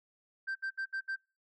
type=tone bursts; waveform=sine; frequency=1566 Hz; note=G6; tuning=2 cents flat; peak=-30 dBFS; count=5; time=0.47-1.163 s; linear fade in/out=20 ms; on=85 ms; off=67 ms; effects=noise-tail reverb RT60 0.3 s tail -26 dB re dry + tanh soft clip ceiling -32 dBFS